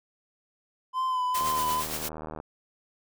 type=tone with vibrato; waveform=triangle; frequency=1018 Hz; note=C6; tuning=48 cents flat; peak=-23 dBFS; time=0.93-1.84 s; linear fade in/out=50 ms; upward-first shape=sine; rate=2.3 Hz; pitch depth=33 cents each way
type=noise with tremolo; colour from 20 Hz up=white; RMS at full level=-32 dBFS; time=1.34-2.09 s; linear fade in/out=10 ms; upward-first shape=sine; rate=8.7 Hz; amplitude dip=50%
type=click train; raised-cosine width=1 ms; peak=-24 dBFS; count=78; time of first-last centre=1.41-2.401 s; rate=77.7 Hz
effects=none